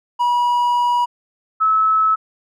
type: tone pair in turn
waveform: triangle / sine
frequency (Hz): 968 / 1298.5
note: B5 / E6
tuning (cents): -35 / -26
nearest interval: perfect fourth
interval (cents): 509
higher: second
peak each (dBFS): -12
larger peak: neither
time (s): 0.19-1.06 / 1.6-2.16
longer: first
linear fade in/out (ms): 20
effects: none